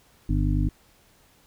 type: harmonic tone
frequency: 50 Hz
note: G1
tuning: 35 cents sharp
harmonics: 1 / 2 / 3 / 5 / 6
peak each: -23 / -26 / -28 / -30 / -31 dBFS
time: 0.29-0.69 s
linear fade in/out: 5 ms
effects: pink hiss -59 dBFS RMS until 1.46 s